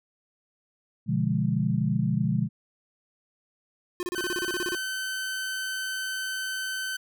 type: chord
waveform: sine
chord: B diminished seventh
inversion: none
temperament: equal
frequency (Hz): 123.47 / 146.83 / 174.61 / 207.7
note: B2 / D3 / F3 / Ab3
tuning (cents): 0 / 0 / 0 / 0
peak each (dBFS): -28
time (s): 1.06-2.49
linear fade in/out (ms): 50
type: tone bursts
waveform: square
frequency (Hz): 356.8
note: F4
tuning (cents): +37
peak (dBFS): -29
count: 13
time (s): 4-4.749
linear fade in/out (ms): 0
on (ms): 29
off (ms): 31
type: tone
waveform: sawtooth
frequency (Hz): 1530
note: G6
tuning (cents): -42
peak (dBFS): -26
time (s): 4.15-6.97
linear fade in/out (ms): 10
effects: none